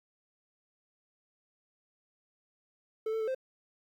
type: tone with pitch steps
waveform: triangle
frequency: 439.1 / 445.3 / 438.4 / 522 Hz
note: A4 / A4 / A4 / C5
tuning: -4 / +21 / -6 / -4 cents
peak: -28 dBFS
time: 3.06-3.348 s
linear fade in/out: 5 ms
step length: 72 ms
effects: 11-bit